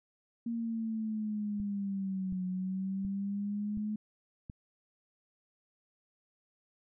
sine linear two-way sweep, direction down then up, 233.8 to 183 to 213.7 Hz, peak -32 dBFS, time 0.46-3.96 s, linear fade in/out 5 ms, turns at 2.45 s
click train, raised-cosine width 5 ms, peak -31 dBFS, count 5, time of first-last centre 1.6-4.499 s, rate 1.38 Hz
effects none

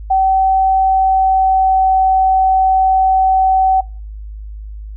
sine tone with pitch glide, 765 to 760.2 Hz, G5 to F#5, -42 to +47 cents, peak -9 dBFS, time 0.1-3.81 s, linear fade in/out 10 ms, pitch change -11 cents, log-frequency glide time 0.81-1.94 s, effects noise-tail reverb RT60 0.4 s tail -24 dB re dry + added 52 Hz sine -26 dBFS peak until 4.96 s

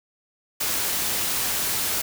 white noise, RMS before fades -25 dBFS, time 0.6-2.02 s, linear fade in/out 10 ms, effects none

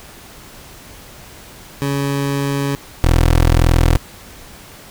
20% pulse tone pair in turn, 140 / 41.62 Hz, C#3 / E1, +18 / +17 cents, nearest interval octave + major sixth, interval 2101 cents, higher first, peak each -12 / -5 dBFS, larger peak second, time 1.82-2.75 / 3.04-3.97 s, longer neither, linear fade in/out 0 ms, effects pink hiss -39 dBFS RMS until 4.9 s

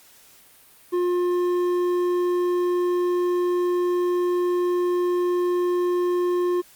triangle tone with hard clipping, 355.3 Hz, F4, 30 cents sharp, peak -21 dBFS, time 0.92-6.62 s, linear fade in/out 20 ms, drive 10 dB, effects white hiss -52 dBFS RMS until 6.75 s + Opus 48 kbps

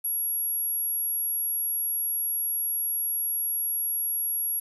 sine tone, 11290 Hz, F9, 18 cents sharp, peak -25 dBFS, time 0.04-4.6 s, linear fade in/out 10 ms, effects 9-bit

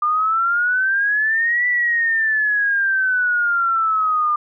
sine exponential two-way sweep, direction up then down, 1200 to 1975.5 to 1200 Hz, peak -15 dBFS, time 0.02-4.36 s, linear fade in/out 5 ms, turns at 1.67 s, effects none

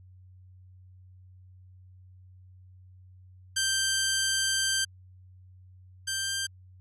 10% pulse tone pair in turn, 1568 / 1575.3 Hz, G6 / G6, 0 / +8 cents, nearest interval unison, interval 8 cents, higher second, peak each -16 / -20 dBFS, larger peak first, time 3.56-4.85 / 6.07-6.47 s, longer first, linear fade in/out 10 ms, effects added 92 Hz sine -50 dBFS peak until 6.8 s + low-pass 12000 Hz 12 dB/octave

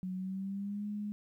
sine tone with pitch glide, 185 to 207.7 Hz, F#3 to G#3, 0 to 0 cents, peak -35 dBFS, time 0.03-1.12 s, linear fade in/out 0 ms, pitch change +200 cents, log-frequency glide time 0.15-0.86 s, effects 12-bit

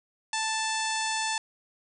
harmonic tone, 881 Hz, A5, 2 cents sharp, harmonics 1 / 2 / 3 / 4 / 5 / 6 / 7 / 8 / 9 / 10, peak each -31 / -34 / -36 / -37 / -38 / -39 / -39 / -40 / -41 / -41 dBFS, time 0.33-1.38 s, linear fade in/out 2 ms, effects none

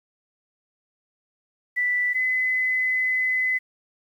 sine tone pair in turn, 1975.5 / 2022 Hz, B6 / B6, 0 / +40 cents, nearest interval unison, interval 40 cents, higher second, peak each -20 dBFS, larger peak neither, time 1.76-2.14 / 2.14-3.59 s, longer second, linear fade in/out 20 ms, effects 9-bit

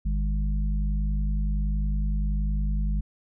harmonic tone, 50.7 Hz, G#1, 41 cents flat, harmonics 1 / 3 / 4, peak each -23 / -33 / -35 dBFS, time 0.05-3.01 s, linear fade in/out 10 ms, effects none

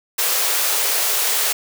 white high-pass noise, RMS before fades -19 dBFS, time 0.18-1.53 s, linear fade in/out 10 ms, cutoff 370 Hz, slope 96 dB/octave, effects none

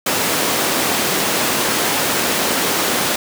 pink high-pass noise, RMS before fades -18 dBFS, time 0.06-3.16 s, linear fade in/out 5 ms, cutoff 240 Hz, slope 12 dB/octave, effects none

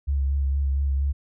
sine tone with vibrato, 69.1 Hz, C#2, 5 cents flat, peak -20 dBFS, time 0.07-1.13 s, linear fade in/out 20 ms, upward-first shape sine, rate 4.3 Hz, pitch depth 30 cents each way, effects none

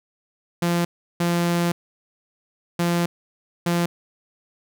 sawtooth tone bursts at uneven times, 172.3 Hz, F3, 23 cents flat, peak -15 dBFS, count 4, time 0.62-0.85 / 1.2-1.72 / 2.79-3.06 / 3.66-3.86 s, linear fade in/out 5 ms, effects none

